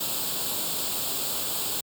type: noise with comb filter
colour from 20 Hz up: white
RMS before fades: -29 dBFS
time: 0-1.81 s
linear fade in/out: 10 ms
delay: 0.25 ms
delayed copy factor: +0.7
effects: high-pass 100 Hz 12 dB/octave